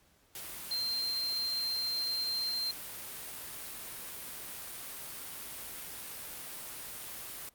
sine tone in noise, 4160 Hz, C8, 11 cents flat, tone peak -31 dBFS, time 0.71-2.71 s, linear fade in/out 2 ms, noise white, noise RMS -43 dBFS, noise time 0.35-7.49 s, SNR +9 dB, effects pink hiss -67 dBFS RMS until 7.54 s + Opus 48 kbps

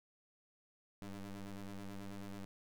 30% pulse ring-modulated tone, 100.7 Hz, G2, 47 cents sharp, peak -39 dBFS, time 1.02-2.45 s, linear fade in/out 0 ms, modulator 96.1 Hz, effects none

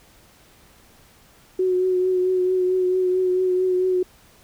sine tone with vibrato, 368.3 Hz, F#4, 8 cents flat, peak -17 dBFS, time 1.59-4.03 s, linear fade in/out 5 ms, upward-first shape triangle, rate 4.5 Hz, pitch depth 27 cents each way, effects pink hiss -53 dBFS RMS until 4.43 s

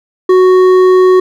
triangle tone with hard clipping, 370 Hz, F#4, in tune, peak -5 dBFS, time 0.29-1.2 s, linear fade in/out 5 ms, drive 11 dB, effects none

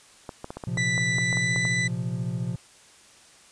clicks, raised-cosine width 1 ms, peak -20 dBFS, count 12, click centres 0.292 / 0.444 / 0.505 / 0.57 / 0.638 / 0.773 / 0.979 / 1.184 / 1.328 / 1.371 / 1.561 / 1.652 s
triangle chord, Bb suspended second, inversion none, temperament equal, 116.54 / 130.81 / 174.61 Hz, Bb2 / C3 / F3, 0 / 0 / 0 cents, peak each -29 dBFS, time 0.67-2.56 s, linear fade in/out 5 ms
40% pulse tone with pitch glide, 1975.5 to 1988.1 Hz, B6 to B6, 0 to +11 cents, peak -23 dBFS, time 0.77-1.88 s, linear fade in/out 10 ms, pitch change +11 cents, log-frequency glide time 1.09-1.57 s
effects white hiss -53 dBFS RMS until 3.51 s + resampled to 22050 Hz

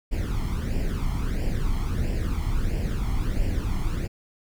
brown noise with flanger, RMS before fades -25 dBFS, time 0.11-4.08 s, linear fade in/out 20 ms, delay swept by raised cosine 0.39 to 0.96 ms, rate 1.5 Hz, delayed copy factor +0.7, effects none

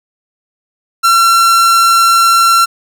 45% pulse tone, 1358 Hz, F6, 49 cents flat, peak -6 dBFS, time 1.03-2.66 s, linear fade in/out 20 ms, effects none

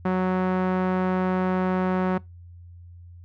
sawtooth tone with low-pass filter, 184.9 Hz, F#3, 1 cent flat, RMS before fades -23 dBFS, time 0.05-2.18 s, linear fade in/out 5 ms, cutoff 1400 Hz, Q 1.1, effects noise-tail reverb RT60 0.2 s tail -23 dB re dry + added 87 Hz sine -42 dBFS peak until 3.24 s

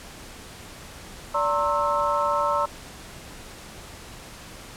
sine tone cluster, 582 / 917 / 1070 / 1313 Hz, D5 / A#5 / C6 / E6, -16 / -29 / +38 / -7 cents, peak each -26 dBFS, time 1.34-2.66 s, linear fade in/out 10 ms, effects pink hiss -42 dBFS RMS until 4.76 s + low-pass 11000 Hz 12 dB/octave

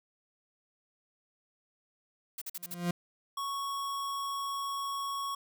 blue noise bursts, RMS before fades -39 dBFS, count 5, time 2.38-2.744 s, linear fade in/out 5 ms, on 36 ms, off 46 ms
40% pulse tone with exponential growth, 174.61 Hz, F3, in tune, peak -25 dBFS, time 2.56-2.91 s, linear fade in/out 5 ms, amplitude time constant 74 ms
square tone, 1108.7 Hz, C#6, in tune, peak -34 dBFS, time 3.37-5.35 s, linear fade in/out 5 ms
effects none

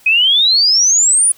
sine exponential sweep, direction up, 2489 to 9956 Hz, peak -8 dBFS, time 0.06-1.32 s, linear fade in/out 5 ms, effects white hiss -47 dBFS RMS until 1.37 s

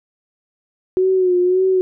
sine tone with vibrato, 367.4 Hz, F#4, 12 cents flat, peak -12 dBFS, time 0.97-1.81 s, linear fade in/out 0 ms, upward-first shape sine, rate 1.8 Hz, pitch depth 50 cents each way, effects none

